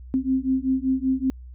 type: beating tone pair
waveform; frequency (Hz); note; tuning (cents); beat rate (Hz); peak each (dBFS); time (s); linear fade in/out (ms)
sine; 260 / 265.2; C4 / C4; -11 / +23; 5.2; -23; 0.14-1.3; 0
effects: added 62 Hz sine -38 dBFS peak until 1.54 s